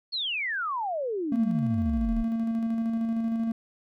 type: exponential sweep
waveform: sine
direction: down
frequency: 4435 to 33.35 Hz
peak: -27 dBFS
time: 0.12-2.24 s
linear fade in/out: 20 ms
type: tone with tremolo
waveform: triangle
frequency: 227.3 Hz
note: A#3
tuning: 43 cents flat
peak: -22 dBFS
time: 1.32-3.52 s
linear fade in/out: 2 ms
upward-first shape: square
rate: 13 Hz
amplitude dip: 25%
effects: none